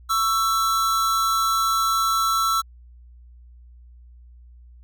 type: tone pair together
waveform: square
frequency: 1117 / 1327.5 Hz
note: C#6 / E6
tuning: +13 / +12 cents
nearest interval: minor third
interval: 299 cents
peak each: -28 / -20 dBFS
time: 0.09-2.62 s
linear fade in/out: 20 ms
effects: added 60 Hz sine -44 dBFS peak until 4.83 s